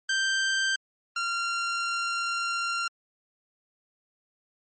sawtooth tone pair in turn, 1568 / 1381.2 Hz, G6 / F6, 0 / -20 cents, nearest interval major second, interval 220 cents, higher first, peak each -20 / -23 dBFS, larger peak first, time 0.09-0.76 / 1.16-2.88 s, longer second, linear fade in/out 5 ms, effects MP3 32 kbps

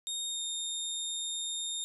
25% pulse tone with pitch glide, 3700 to 3668 Hz, A#7 to A#7, -14 to -29 cents, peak -29 dBFS, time 0.07-1.84 s, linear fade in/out 0 ms, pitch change -15 cents, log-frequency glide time 0.27-0.42 s, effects none

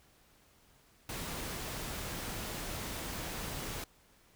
pink noise, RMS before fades -40 dBFS, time 1.09-3.84 s, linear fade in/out 2 ms, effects pink hiss -65 dBFS RMS until 4.35 s

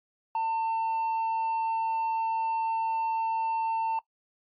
triangle tone with tanh clipping, 899 Hz, A5, 37 cents sharp, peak -26 dBFS, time 0.35-3.99 s, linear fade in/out 2 ms, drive 7 dB, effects noise-tail reverb RT60 0.1 s tail -20 dB re dry + AAC 64 kbps

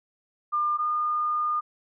sine tone pair in turn, 1200 / 1216.8 Hz, D6 / D#6, +37 / -39 cents, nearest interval unison, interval 24 cents, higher second, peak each -22 / -23 dBFS, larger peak first, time 0.52-0.78 / 0.78-1.61 s, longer second, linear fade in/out 20 ms, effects none

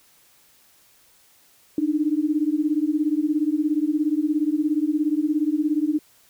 sine beating tone pair, 294.6 / 311.6 Hz, D4 / D#4, +6 / +3 cents, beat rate 17 Hz, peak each -22 dBFS, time 1.78-5.99 s, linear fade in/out 2 ms, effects white hiss -57 dBFS RMS until 6.29 s

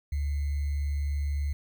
sine tone with sample-and-hold, 71.8 Hz, D2, 39 cents flat, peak -26 dBFS, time 0.12-1.53 s, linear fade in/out 5 ms, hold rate 2100 Hz, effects none

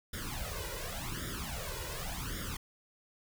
pink noise with flanger, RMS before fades -39 dBFS, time 0.13-2.57 s, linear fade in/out 5 ms, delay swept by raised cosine 0.57 to 2.07 ms, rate 0.89 Hz, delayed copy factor +0.9, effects none

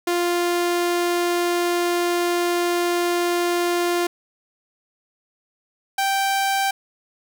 sawtooth tone pair in turn, 349.2 / 782.3 Hz, F4 / G5, 0 / -4 cents, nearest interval octave + major second, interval 1396 cents, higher second, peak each -15 dBFS, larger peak neither, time 0.07-4.07 / 5.98-6.71 s, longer first, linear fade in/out 5 ms, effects none

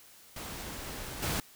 pink noise with level steps, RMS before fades -41 / -32 dBFS, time 0.36-1.4 s, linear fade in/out 2 ms, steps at 1.22 s, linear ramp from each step 10 ms, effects white hiss -56 dBFS RMS until 1.55 s

